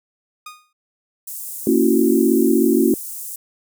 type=tone with exponential decay; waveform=sawtooth; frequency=1233 Hz; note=D#6; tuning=16 cents flat; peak=-27 dBFS; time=0.46-0.73 s; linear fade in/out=5 ms; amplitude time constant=58 ms
type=high-pass noise; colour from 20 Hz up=pink; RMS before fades=-31 dBFS; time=1.27-3.36 s; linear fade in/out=5 ms; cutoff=8400 Hz; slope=24 dB/octave
type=chord; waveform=sine; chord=F# dominant seventh; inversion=first; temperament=just; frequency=231.2 / 277.5 / 333 / 370 Hz; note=A#3 / C#4 / E4 / F#4; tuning=-14 / +2 / +18 / 0 cents; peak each=-18 dBFS; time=1.67-2.94 s; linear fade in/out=2 ms
effects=none